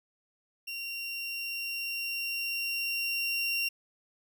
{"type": "tone with level ramp", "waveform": "30% pulse", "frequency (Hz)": 2757, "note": "F7", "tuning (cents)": -23, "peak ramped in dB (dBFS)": [-33, -25], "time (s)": [0.67, 3.69], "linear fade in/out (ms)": 10, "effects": []}